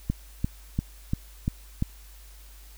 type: click train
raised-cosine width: 5 ms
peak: -12 dBFS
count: 6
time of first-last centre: 0.1-1.824 s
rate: 2.9 Hz
effects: added 50 Hz sine -46 dBFS peak until 2.77 s + white hiss -54 dBFS RMS until 2.77 s